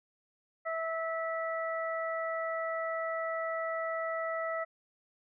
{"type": "harmonic tone", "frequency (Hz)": 653, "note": "E5", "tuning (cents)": -17, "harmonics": [1, 2, 3], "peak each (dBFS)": [-34, -37, -39], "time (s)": [0.65, 4.65], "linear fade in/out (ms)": 20, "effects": []}